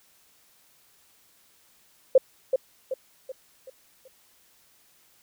sine tone with echo, 523.3 Hz, C5, in tune, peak -11 dBFS, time 2.15-2.18 s, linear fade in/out 5 ms, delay 380 ms, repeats 5, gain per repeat -7 dB, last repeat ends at 4.08 s, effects white hiss -61 dBFS RMS until 5.22 s

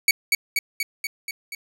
sawtooth tone with echo, 2254 Hz, C#7, 28 cents sharp, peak -10 dBFS, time 0.08-0.11 s, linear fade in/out 2 ms, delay 240 ms, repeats 6, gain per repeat -3 dB, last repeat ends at 1.55 s, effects none

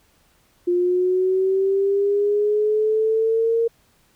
sine linear sweep, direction up, 351 to 462.8 Hz, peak -16 dBFS, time 0.67-3.68 s, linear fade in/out 10 ms, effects pink hiss -60 dBFS RMS until 4.15 s

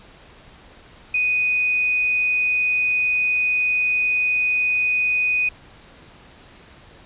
sine tone, 2489 Hz, D#7, in tune, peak -17 dBFS, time 1.14-5.49 s, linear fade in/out 5 ms, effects pink hiss -47 dBFS RMS until 7.05 s + resampled to 8000 Hz

